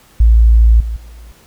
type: tone with level steps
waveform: sine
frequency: 56.4 Hz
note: A1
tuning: 44 cents sharp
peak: -4 / -17 / -32 dBFS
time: 0.2-1.32 s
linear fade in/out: 5 ms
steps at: 0.8 / 0.96 s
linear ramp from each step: 5 ms
effects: pink hiss -47 dBFS RMS until 1.46 s